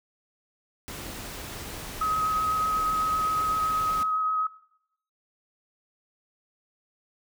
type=noise; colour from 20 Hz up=pink; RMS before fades=-38 dBFS; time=0.88-4.03 s; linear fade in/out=0 ms
type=tone with vibrato; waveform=sine; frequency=1269 Hz; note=D#6; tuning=34 cents sharp; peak=-23 dBFS; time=2.01-4.47 s; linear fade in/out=5 ms; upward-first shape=sine; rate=7.9 Hz; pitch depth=11 cents each way
effects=noise-tail reverb RT60 0.7 s tail -17 dB re dry